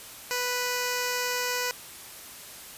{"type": "tone with notch filter", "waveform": "5% pulse", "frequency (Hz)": 493.9, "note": "B4", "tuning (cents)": 0, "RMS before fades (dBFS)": -29, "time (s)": [0.31, 1.71], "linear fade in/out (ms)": 0, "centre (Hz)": 3500, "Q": 2, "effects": ["white hiss -44 dBFS RMS until 2.77 s", "resampled to 32000 Hz"]}